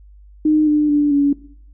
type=tone with pitch steps; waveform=sine; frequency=306.7 / 299.4 / 292.7 / 284.2 Hz; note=D#4 / D4 / D4 / C#4; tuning=-25 / +33 / -6 / +43 cents; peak=-11 dBFS; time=0.45-1.33 s; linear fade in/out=5 ms; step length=220 ms; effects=noise-tail reverb RT60 0.6 s tail -19 dB re dry + added 50 Hz sine -41 dBFS peak until 1.73 s